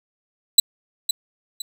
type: tone with echo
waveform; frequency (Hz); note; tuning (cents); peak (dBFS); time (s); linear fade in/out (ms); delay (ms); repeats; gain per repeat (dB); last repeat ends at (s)
25% pulse; 3980; B7; +13; -3; 0.58-0.6; 5; 510; 2; -10; 1.62
effects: none